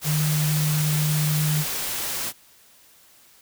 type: tone in noise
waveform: sine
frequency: 152.3 Hz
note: D#3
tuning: 37 cents flat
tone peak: -20 dBFS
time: 0.04-1.65 s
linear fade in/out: 50 ms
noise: white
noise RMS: -28 dBFS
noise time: 0.01-2.33 s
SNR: +5 dB
effects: white hiss -54 dBFS RMS until 3.41 s